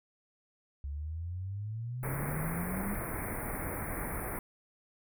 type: exponential sweep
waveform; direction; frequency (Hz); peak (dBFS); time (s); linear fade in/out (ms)
sine; up; 68.7 to 207.7; -35; 0.84-2.95; 0
type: band-stop noise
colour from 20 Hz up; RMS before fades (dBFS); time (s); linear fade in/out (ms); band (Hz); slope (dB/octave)
pink; -37; 2.03-4.39; 2; 2300 to 9200; 96
effects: none